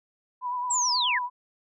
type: tone with vibrato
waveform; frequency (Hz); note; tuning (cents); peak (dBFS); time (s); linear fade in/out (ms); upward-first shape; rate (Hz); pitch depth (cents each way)
sine; 987.8; B5; 0; -27; 0.41-1.3; 50; triangle; 9.3; 44
type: linear sweep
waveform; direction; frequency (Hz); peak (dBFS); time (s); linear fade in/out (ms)
sine; down; 7860 to 1545; -23; 0.7-1.19; 10
effects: none